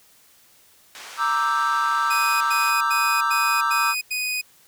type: band-pass noise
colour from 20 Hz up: pink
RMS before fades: -40 dBFS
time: 0.95-2.7 s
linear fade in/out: 0 ms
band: 990 to 7400 Hz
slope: 12 dB/octave
type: chord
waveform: triangle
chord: E half-diminished seventh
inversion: second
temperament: equal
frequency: 932.3 / 1174.7 / 1318.5 / 1568 Hz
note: Bb5 / D6 / E6 / G6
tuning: 0 / 0 / 0 / 0 cents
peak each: -25 / -22 / -21 / -25 dBFS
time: 1.17-3.95 s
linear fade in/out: 50 ms
type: tone bursts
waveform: sawtooth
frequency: 2489 Hz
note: D#7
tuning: in tune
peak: -20 dBFS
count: 6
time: 2.1-4.415 s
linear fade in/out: 10 ms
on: 310 ms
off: 91 ms
effects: white hiss -55 dBFS RMS until 4.67 s